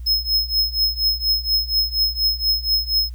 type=tone with tremolo; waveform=square; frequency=5160 Hz; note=E8; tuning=38 cents flat; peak=-14 dBFS; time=0.06-3.1 s; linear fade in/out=10 ms; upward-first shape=triangle; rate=4.2 Hz; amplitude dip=95%; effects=added 60 Hz sine -29 dBFS peak until 3.14 s + white hiss -59 dBFS RMS until 3.14 s